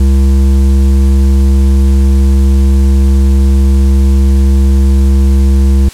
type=tone with hard clipping; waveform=sine; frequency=67.5 Hz; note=C#2; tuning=45 cents flat; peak=-6 dBFS; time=0-5.89 s; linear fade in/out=5 ms; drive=10 dB; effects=white hiss -32 dBFS RMS until 5.93 s + low-pass 10000 Hz 12 dB/octave